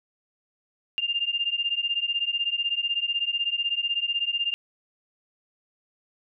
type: beating tone pair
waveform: sine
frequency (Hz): 2794 / 2810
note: F7 / F7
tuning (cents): 0 / +10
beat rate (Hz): 16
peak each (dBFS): -27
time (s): 0.98-4.54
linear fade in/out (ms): 0
effects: none